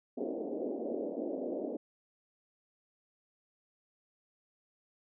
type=band-pass noise; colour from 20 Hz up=pink; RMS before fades=-37 dBFS; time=0.17-1.77 s; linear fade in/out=10 ms; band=240 to 630 Hz; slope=48 dB/octave; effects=none